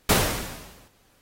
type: noise with exponential decay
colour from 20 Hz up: pink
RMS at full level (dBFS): -17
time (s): 0.09-0.88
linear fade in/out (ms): 5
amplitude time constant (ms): 170
effects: pink hiss -62 dBFS RMS until 1.21 s + AAC 48 kbps